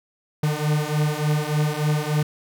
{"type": "beating tone pair", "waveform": "45% pulse", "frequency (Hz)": [149, 152.4], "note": ["D3", "D#3"], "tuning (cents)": [25, -36], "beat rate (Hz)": 3.4, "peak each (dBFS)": -23, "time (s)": [0.43, 2.23], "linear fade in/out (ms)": 5, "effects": []}